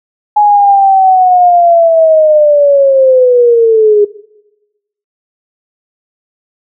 sine linear sweep, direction down, 840 to 408.9 Hz, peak -3 dBFS, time 0.36-4.05 s, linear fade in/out 10 ms, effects noise-tail reverb RT60 1.0 s tail -20 dB re dry

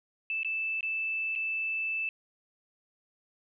sine tone with dropouts, 2637 Hz, E7, in tune, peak -29 dBFS, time 0.3-2.09 s, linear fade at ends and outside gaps 1 ms, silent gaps 0.432-0.447 / 0.808-0.829 / 1.353-1.359 s, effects none

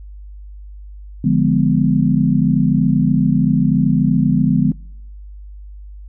sine chord, D diminished seventh, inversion none, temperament equal with one note detuned, 146.83 / 174.61 / 207.7 / 250.8 Hz, D3 / F3 / Ab3 / Cb4, 0 / 0 / 0 / +27 cents, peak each -17 dBFS, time 1.24-4.72 s, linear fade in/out 5 ms, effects noise-tail reverb RT60 0.8 s tail -26 dB re dry + added 50 Hz sine -32 dBFS peak until 6.08 s

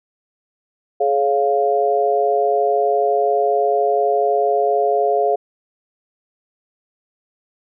sine chord, Db major, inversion second, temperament equal with one note detuned, 422.8 / 554.4 / 698.5 Hz, Ab4 / Db5 / F5, +31 / 0 / 0 cents, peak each -18 / -21 / -17 dBFS, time 1-5.36 s, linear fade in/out 10 ms, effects none

